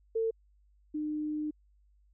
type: tone pair in turn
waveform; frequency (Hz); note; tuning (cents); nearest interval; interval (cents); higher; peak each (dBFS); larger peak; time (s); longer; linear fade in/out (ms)
sine; 450 / 303.1; A4 / D#4; +39 / -45; perfect fifth; 684; first; -27 / -31; first; 0.15-0.31 / 0.94-1.51; second; 10
effects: added 50 Hz sine -62 dBFS peak until 2.13 s

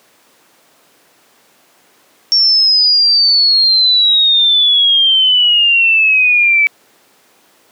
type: exponential sweep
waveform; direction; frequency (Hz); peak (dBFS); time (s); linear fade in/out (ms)
sine; down; 5500 to 2294; -7; 2.32-6.67; 0
effects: pink hiss -50 dBFS RMS until 7.71 s + high-pass 300 Hz 12 dB/octave

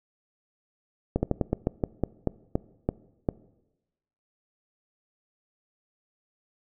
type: slowing click train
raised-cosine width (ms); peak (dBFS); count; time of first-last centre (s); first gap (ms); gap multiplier
2; -10; 12; 1.16-3.288; 70; 1.19
effects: noise-tail reverb RT60 1.0 s tail -21 dB re dry

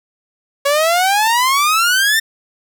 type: exponential sweep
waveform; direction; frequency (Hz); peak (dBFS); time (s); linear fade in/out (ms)
sawtooth; up; 554.4 to 1828; -8; 0.65-2.2; 10
effects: none

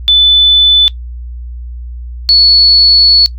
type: tone pair in turn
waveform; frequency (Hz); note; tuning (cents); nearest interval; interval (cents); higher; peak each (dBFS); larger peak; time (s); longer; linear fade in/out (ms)
sine; 3500 / 4410; A7 / C#8; -10 / -10; major third; 400; second; -3; neither; 0.08-0.88 / 2.29-3.26; second; 0
effects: noise-tail reverb RT60 0.1 s tail -18 dB re dry + added 60 Hz sine -21 dBFS peak until 3.38 s

